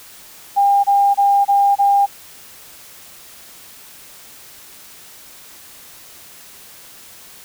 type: tone bursts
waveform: sine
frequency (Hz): 802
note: G5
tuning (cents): +39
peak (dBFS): -10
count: 5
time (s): 0.56-2.064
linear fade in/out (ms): 20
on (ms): 280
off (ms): 26
effects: white hiss -41 dBFS RMS until 7.44 s